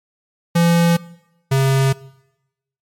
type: tone pair in turn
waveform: square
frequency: 170 / 134.93 Hz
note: F3 / C#3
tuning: -46 / -46 cents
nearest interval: major third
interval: 400 cents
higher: first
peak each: -12 / -13 dBFS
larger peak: first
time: 0.55-0.97 / 1.51-1.93 s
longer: neither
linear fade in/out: 10 ms
effects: noise-tail reverb RT60 0.9 s tail -21 dB re dry + MP3 64 kbps